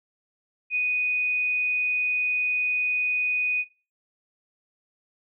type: tone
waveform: sine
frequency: 2485 Hz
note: D#7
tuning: 3 cents flat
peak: -22 dBFS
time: 0.7-3.65 s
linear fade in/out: 50 ms
effects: noise-tail reverb RT60 0.3 s tail -17 dB re dry